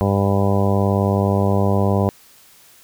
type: harmonic tone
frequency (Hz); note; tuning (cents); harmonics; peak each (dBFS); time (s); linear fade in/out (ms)
99.1; G2; +19; 1 / 2 / 3 / 4 / 5 / 6 / 7 / 8 / 9 / 10; -18 / -20 / -28 / -24 / -25 / -25 / -28 / -29 / -33 / -29; 0.01-2.09; 0
effects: white hiss -49 dBFS RMS until 2.83 s